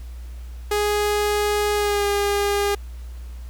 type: tone with pitch glide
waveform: sawtooth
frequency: 415.3 to 405.8 Hz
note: G#4 to G#4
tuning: 0 to -40 cents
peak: -15 dBFS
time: 0.71-2.75 s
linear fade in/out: 5 ms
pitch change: -40 cents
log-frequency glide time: 1.75-2.06 s
effects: added 60 Hz sine -32 dBFS peak until 3.49 s + pink hiss -52 dBFS RMS until 3.49 s